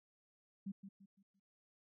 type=tone with echo; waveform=sine; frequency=196 Hz; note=G3; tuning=in tune; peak=-40 dBFS; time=0.66-0.72 s; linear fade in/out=10 ms; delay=170 ms; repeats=4; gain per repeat=-9 dB; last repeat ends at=1.4 s; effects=none